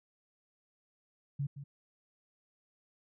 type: tone with echo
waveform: sine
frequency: 140.8 Hz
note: C#3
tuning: 27 cents sharp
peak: -31 dBFS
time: 1.39-1.47 s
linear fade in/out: 10 ms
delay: 170 ms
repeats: 1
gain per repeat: -11 dB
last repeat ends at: 1.64 s
effects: none